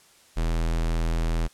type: tone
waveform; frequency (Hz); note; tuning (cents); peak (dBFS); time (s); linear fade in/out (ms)
square; 41.2; E1; 0; -23; 0.36-1.48; 20
effects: white hiss -56 dBFS RMS until 1.53 s + low-pass 10000 Hz 12 dB/octave